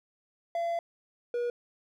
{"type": "tone pair in turn", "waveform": "triangle", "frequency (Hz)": [680, 480.8], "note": ["F5", "B4"], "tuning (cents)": [-46, -46], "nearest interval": "tritone", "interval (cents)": 600, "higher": "first", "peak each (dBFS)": -26, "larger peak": "neither", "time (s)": [[0.55, 0.79], [1.34, 1.5]], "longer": "first", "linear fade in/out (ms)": 2, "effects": []}